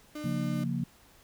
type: tone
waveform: 35% pulse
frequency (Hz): 301.1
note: D4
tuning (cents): +43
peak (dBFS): -35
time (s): 0.15-0.64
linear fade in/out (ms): 5
type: chord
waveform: sine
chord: Bb minor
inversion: first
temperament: equal with one note detuned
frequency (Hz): 138.59 / 175.93 / 233.1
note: Db3 / F3 / Bb3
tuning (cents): 0 / +13 / 0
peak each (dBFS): -33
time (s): 0.24-0.84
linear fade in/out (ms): 5
effects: pink hiss -59 dBFS RMS until 1.23 s